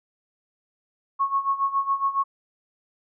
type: tone with tremolo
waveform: sine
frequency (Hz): 1099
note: C#6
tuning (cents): -15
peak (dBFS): -18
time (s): 1.19-2.24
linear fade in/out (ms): 20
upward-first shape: sine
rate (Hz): 7.2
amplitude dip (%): 80
effects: none